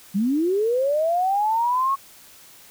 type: linear sweep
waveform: sine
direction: up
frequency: 185 to 1108.7 Hz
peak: -18 dBFS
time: 0.14-1.96 s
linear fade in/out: 20 ms
effects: white hiss -48 dBFS RMS until 2.7 s